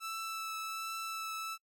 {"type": "tone with vibrato", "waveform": "sawtooth", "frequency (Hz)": 1318.5, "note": "E6", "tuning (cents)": 0, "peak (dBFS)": -34, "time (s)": [0, 1.58], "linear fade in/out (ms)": 50, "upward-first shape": "triangle", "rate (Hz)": 1.3, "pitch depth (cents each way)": 13, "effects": ["noise-tail reverb RT60 0.1 s tail -25 dB re dry"]}